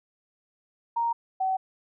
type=tone pair in turn; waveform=sine; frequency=932.3 / 758.7 Hz; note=A#5 / F#5; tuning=0 / +43 cents; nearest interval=major third; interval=357 cents; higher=first; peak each=-23 dBFS; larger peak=neither; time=0.96-1.13 / 1.4-1.57 s; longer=neither; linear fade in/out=10 ms; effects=none